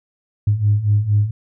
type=beating tone pair; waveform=sine; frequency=101.5 / 105.8 Hz; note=G#2 / G#2; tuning=-39 / +33 cents; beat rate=4.3 Hz; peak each=-18 / -14 dBFS; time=0.47-1.31 s; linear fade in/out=5 ms; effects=tanh soft clip ceiling -6 dBFS